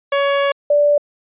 sawtooth / sine tone pair in turn, 561 / 584.3 Hz, C#5 / D5, +21 / -9 cents, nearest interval minor second, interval 70 cents, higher second, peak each -10 dBFS, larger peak neither, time 0.12-0.52 / 0.7-0.98 s, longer first, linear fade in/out 5 ms, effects resampled to 8000 Hz

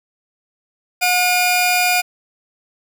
sawtooth tone pair together, 723 / 2424 Hz, F#5 / D#7, -40 / -46 cents, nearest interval octave + major sixth, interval 2094 cents, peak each -13 dBFS, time 1.01-2.02 s, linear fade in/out 20 ms, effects none

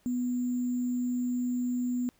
sine tone with sample-and-hold, 246.9 Hz, B3, in tune, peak -27 dBFS, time 0.06-2.09 s, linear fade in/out 0 ms, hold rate 7350 Hz, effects pink hiss -67 dBFS RMS until 2.19 s

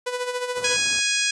sawtooth tone with tremolo, 495.6 Hz, B4, 6 cents sharp, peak -19 dBFS, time 0.06-0.77 s, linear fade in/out 10 ms, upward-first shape sine, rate 14 Hz, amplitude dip 60%
pink band-stop noise, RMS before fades -39 dBFS, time 0.55-1.01 s, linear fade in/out 20 ms, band 1500 to 4200 Hz, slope 48 dB/octave
harmonic tone, 829 Hz, G#5, 3 cents flat, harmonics 2 / 3 / 4 / 5 / 6 / 7 / 8 / 9 / 10, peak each -28 / -25 / -28 / -32 / -28 / -30 / -30 / -33 / -33 dBFS, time 0.64-1.31 s, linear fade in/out 5 ms
effects high-pass 100 Hz 12 dB/octave + resampled to 24000 Hz

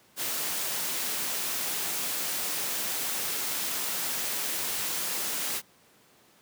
white noise, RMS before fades -31 dBFS, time 0.16-5.62 s, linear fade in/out 50 ms, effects pink hiss -60 dBFS RMS until 6.41 s + high-pass 150 Hz 12 dB/octave

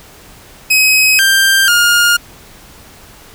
sawtooth tone with pitch steps, 2538 / 1580 / 1418 Hz, D#7 / G6 / F6, +34 / +13 / +26 cents, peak -4 dBFS, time 0.7-2.17 s, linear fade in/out 10 ms, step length 490 ms, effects pink hiss -39 dBFS RMS until 3.34 s

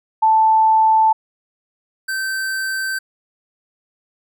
sine / square tone pair in turn, 880 / 1550 Hz, A5 / G6, 0 / -20 cents, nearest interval minor seventh, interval 980 cents, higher second, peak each -10 / -21 dBFS, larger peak first, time 0.22-1.13 / 2.08-2.99 s, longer neither, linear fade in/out 10 ms, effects none

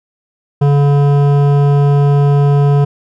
triangle tone with hard clipping, 142.7 Hz, D3, 49 cents flat, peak -9 dBFS, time 0.61-2.85 s, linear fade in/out 10 ms, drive 17 dB, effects none

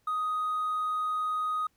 triangle tone with hard clipping, 1249 Hz, D#6, 6 cents sharp, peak -27 dBFS, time 0.07-1.67 s, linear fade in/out 5 ms, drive 2 dB, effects pink hiss -72 dBFS RMS until 1.76 s

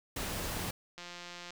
pink noise, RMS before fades -37 dBFS, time 0.16-0.71 s, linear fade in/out 5 ms
click train, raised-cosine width 0.2 ms, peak -28 dBFS, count 93, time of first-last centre 0.98-1.506 s, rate 175 Hz
effects none

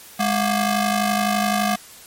sawtooth ring-modulated tone, 466.2 Hz, A#4, in tune, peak -11 dBFS, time 0.19-1.76 s, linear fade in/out 10 ms, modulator 259 Hz, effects white hiss -43 dBFS RMS until 2.06 s + MP3 64 kbps

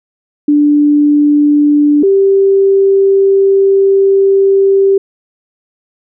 sine tone pair in turn, 293.7 / 391.2 Hz, D4 / G4, 0 / -4 cents, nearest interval perfect fourth, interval 496 cents, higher second, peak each -5 dBFS, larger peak neither, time 0.48-2.03 / 2.03-4.98 s, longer second, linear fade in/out 5 ms, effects none

